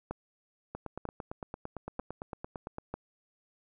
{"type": "two click trains", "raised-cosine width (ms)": 1, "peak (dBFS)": [-21, -24], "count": [4, 19], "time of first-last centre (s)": [[0.11, 2.94], [0.75, 2.784]], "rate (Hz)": [1.06, 8.85], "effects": []}